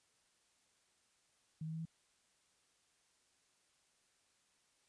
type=tone with pitch steps; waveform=sine; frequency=157.6 / 159.43 / 161.28 / 163.16 Hz; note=D#3 / D#3 / E3 / E3; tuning=+23 / +43 / -38 / -17 cents; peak=-40 dBFS; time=1.61-1.854 s; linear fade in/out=5 ms; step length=61 ms; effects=white hiss -75 dBFS RMS until 4.88 s + resampled to 22050 Hz